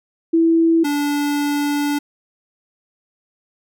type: tone pair in turn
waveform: sine / square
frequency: 329.6 / 289.8 Hz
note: E4 / D4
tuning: 0 / -23 cents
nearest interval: major second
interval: 223 cents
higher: first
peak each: -11 / -18 dBFS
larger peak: first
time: 0.33-0.84 / 0.84-1.99 s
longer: second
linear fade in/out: 10 ms
effects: none